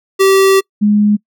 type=tone pair in turn; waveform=square / sine; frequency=386.9 / 208.2 Hz; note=G4 / G#3; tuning=-23 / +5 cents; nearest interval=major seventh; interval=1072 cents; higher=first; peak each=-7 dBFS; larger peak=neither; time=0.19-0.61 / 0.81-1.17 s; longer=first; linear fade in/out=20 ms; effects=noise-tail reverb RT60 0.1 s tail -26 dB re dry